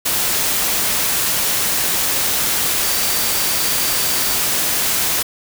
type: tone in noise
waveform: sine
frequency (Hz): 4638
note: D8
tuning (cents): -22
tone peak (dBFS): -28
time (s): 2.84-4.36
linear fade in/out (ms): 10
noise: white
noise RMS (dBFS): -18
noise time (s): 0.05-5.23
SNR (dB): -13
effects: none